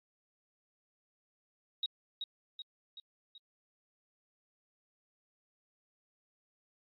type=tone with echo; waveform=sine; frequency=3797 Hz; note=A#7; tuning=31 cents sharp; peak=-31 dBFS; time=1.83-1.86 s; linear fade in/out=2 ms; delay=380 ms; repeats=4; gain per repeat=-5 dB; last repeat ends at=3.38 s; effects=AAC 32 kbps

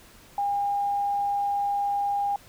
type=tone; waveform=sine; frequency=808 Hz; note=G#5; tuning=48 cents flat; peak=-23 dBFS; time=0.38-2.36 s; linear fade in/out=2 ms; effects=pink hiss -52 dBFS RMS until 2.48 s

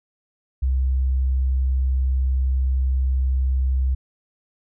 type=tone; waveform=sine; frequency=65.2 Hz; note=C2; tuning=5 cents flat; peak=-17 dBFS; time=0.62-3.95 s; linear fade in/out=10 ms; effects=none

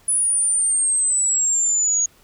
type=exponential sweep; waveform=sine; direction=down; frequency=9950 to 6650 Hz; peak=-16 dBFS; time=0.08-2.06 s; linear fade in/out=5 ms; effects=pink hiss -54 dBFS RMS until 2.23 s

